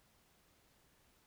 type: silence
effects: pink hiss -71 dBFS RMS until 1.26 s